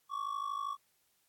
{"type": "ring-modulated tone", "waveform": "triangle", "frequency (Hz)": 1128, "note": "C#6", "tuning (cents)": 30, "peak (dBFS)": -30, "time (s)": [0.09, 0.77], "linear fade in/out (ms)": 50, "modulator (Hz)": 26.3, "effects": ["white hiss -74 dBFS RMS until 1.28 s", "AAC 64 kbps"]}